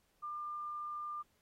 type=tone; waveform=sine; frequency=1198 Hz; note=D6; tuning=34 cents sharp; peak=-39 dBFS; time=0.22-1.23 s; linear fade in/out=20 ms; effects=pink hiss -75 dBFS RMS until 1.41 s + AAC 48 kbps